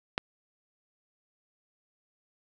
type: click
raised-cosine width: 0.3 ms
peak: -11 dBFS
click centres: 0.179 s
effects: none